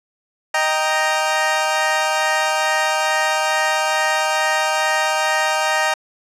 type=chord; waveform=20% pulse; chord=Eb major; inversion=none; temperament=equal; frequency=622.3 / 784 / 932.3 Hz; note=Eb5 / G5 / Bb5; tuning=0 / 0 / 0 cents; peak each=-16 dBFS; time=0.54-5.94 s; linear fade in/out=5 ms; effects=low-pass 9000 Hz 12 dB/octave